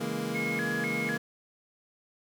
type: chord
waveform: 25% pulse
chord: A# half-diminished seventh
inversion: first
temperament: equal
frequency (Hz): 138.59 / 164.81 / 207.7 / 233.1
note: C#3 / E3 / G#3 / A#3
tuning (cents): 0 / 0 / 0 / 0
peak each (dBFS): -36 / -34 / -33 / -30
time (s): 0-1.18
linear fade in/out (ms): 10
type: tone with vibrato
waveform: sine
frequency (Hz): 1910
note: A#6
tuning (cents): +42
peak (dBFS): -31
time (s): 0.34-1.18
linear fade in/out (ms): 20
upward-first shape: square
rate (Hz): 2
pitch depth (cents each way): 220
effects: none